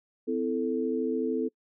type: chord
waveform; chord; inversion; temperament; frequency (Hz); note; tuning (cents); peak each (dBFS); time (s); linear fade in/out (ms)
sine; A minor; first; equal with one note detuned; 255.9 / 329.6 / 440; C4 / E4 / A4; -38 / 0 / 0; -30 / -32 / -29; 0.27-1.49; 20
effects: noise-tail reverb RT60 0.1 s tail -25 dB re dry